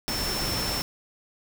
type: tone in noise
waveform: sine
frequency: 5370 Hz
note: E8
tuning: 31 cents sharp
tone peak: -30 dBFS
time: 0.08-0.82 s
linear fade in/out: 0 ms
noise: pink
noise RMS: -30 dBFS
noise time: 0.08-0.82 s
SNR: -3 dB
effects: none